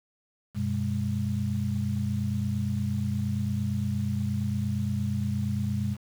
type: tone cluster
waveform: sine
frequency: 95.2 / 123.8 / 204.7 Hz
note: F#2 / B2 / G#3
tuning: +50 / +5 / -25 cents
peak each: -30 dBFS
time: 0.54-5.97 s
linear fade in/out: 50 ms
effects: 8-bit